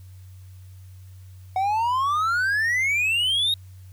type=exponential sweep; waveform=triangle; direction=up; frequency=740 to 3798 Hz; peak=-18 dBFS; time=1.56-3.54 s; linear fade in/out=2 ms; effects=added 93 Hz sine -41 dBFS peak until 3.92 s + white hiss -60 dBFS RMS until 3.92 s